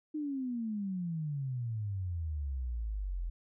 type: exponential sweep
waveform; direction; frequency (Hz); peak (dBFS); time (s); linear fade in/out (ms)
sine; down; 311.1 to 41.08; -33; 0.14-3.3; 10
effects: none